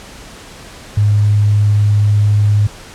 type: tone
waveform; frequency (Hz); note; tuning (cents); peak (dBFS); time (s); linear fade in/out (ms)
sine; 103.83; G#2; 0; -8; 0.97-2.67; 5
effects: pink hiss -35 dBFS RMS until 2.94 s + low-pass 9000 Hz 12 dB/octave